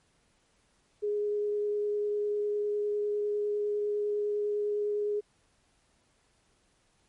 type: tone with vibrato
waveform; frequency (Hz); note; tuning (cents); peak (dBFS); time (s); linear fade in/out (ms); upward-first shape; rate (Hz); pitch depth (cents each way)
sine; 415.3; G#4; 0; -27; 1.02-5.21; 20; triangle; 9.9; 9
effects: pink hiss -69 dBFS RMS until 7.08 s + MP3 48 kbps